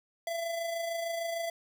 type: tone with amplitude modulation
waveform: square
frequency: 671 Hz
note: E5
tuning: 31 cents sharp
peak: -31 dBFS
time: 0.27-1.5 s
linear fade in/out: 2 ms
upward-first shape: sine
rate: 26.6 Hz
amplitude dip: 40%
effects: none